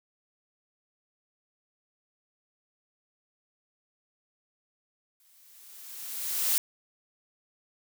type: noise with exponential growth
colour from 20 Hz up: blue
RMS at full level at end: -24 dBFS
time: 5.2-6.58 s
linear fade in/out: 1 ms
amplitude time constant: 300 ms
effects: none